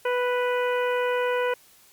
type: harmonic tone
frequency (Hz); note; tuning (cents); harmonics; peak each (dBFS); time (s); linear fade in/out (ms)
493.9; B4; 0; 1 / 2 / 3 / 4 / 5 / 6; -23 / -29 / -31 / -36 / -36 / -40; 0.05-1.54; 5
effects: white hiss -55 dBFS RMS until 1.92 s + MP3 96 kbps